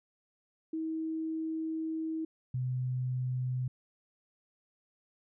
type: tone pair in turn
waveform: sine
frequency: 320 / 126.99 Hz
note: D#4 / B2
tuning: +49 / +49 cents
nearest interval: octave + major third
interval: 1600 cents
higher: first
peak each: -32 / -30 dBFS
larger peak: second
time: 0.73-2.25 / 2.54-3.68 s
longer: first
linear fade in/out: 5 ms
effects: none